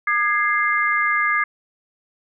sine chord, Ab major, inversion second, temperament equal with one note detuned, 1214 / 1661.2 / 2093 Hz, Eb6 / Ab6 / C7, -43 / 0 / 0 cents, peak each -21 / -21 / -21 dBFS, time 0.07-1.44 s, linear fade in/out 5 ms, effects none

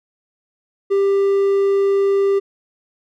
triangle tone, 395.4 Hz, G4, 15 cents sharp, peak -11 dBFS, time 0.9-2.4 s, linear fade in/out 20 ms, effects none

